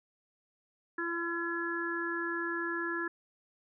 harmonic tone, 339.4 Hz, F4, 49 cents flat, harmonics 1 / 3 / 4 / 5, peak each -36 / -42 / -40 / -35 dBFS, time 0.98-3.08 s, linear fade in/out 5 ms, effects none

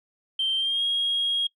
sine tone with pitch glide, 3136 to 3275 Hz, G7 to G#7, 0 to -25 cents, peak -21 dBFS, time 0.39-1.47 s, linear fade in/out 5 ms, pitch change +75 cents, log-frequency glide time 0.57-0.83 s, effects noise-tail reverb RT60 0.1 s tail -23 dB re dry + tanh soft clip ceiling -18 dBFS

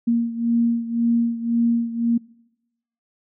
sine beating tone pair, 233.1 / 235 Hz, A#3 / A#3, 0 / +14 cents, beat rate 1.9 Hz, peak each -19 / -23 dBFS, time 0.07-2.18 s, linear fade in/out 10 ms, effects noise-tail reverb RT60 0.9 s tail -24 dB re dry

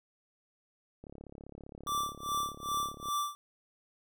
click train, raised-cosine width 2 ms, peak -34 dBFS, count 73, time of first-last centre 1.04-3.085 s, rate 35.2 Hz
square tone with tremolo, 1170 Hz, D6, 7 cents flat, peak -30 dBFS, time 1.87-3.35 s, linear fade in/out 0 ms, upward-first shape sine, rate 2.5 Hz, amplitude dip 95%
effects none

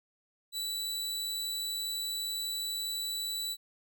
sawtooth tone, 3951 Hz, B7, in tune, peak -30 dBFS, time 0.52-3.57 s, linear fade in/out 50 ms, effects none

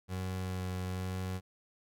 30% pulse tone with vibrato, 92.5 Hz, F#2, in tune, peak -32 dBFS, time 0.08-1.41 s, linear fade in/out 50 ms, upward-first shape sine, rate 1.1 Hz, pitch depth 12 cents each way, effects none

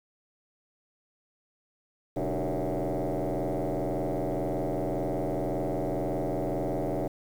sine tone with frequency modulation, 138.59 Hz, C#3, in tune, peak -25 dBFS, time 2.16-7.08 s, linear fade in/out 10 ms, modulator 85.1 Hz, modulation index 6.9, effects tanh soft clip ceiling -25 dBFS + 9-bit

